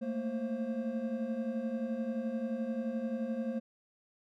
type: tone cluster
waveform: triangle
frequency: 219.5 / 231 / 530 Hz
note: A3 / A#3 / C5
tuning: -4 / -16 / +22 cents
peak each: -37 / -33 / -37 dBFS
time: 0.01-3.6 s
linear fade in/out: 20 ms
effects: none